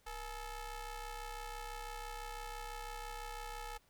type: ring-modulated tone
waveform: sawtooth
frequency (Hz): 440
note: A4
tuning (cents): 0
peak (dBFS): -36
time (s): 0.06-3.78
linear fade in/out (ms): 10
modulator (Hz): 407
effects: pink hiss -71 dBFS RMS until 3.89 s